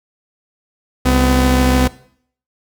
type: tone pair together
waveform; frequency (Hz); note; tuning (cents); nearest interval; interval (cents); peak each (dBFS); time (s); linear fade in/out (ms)
sawtooth; 66.41 / 252.2; C2 / B3; +26 / +36; octave + major seventh; 2310; -10; 1.05-1.88; 10
effects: noise-tail reverb RT60 0.6 s tail -19 dB re dry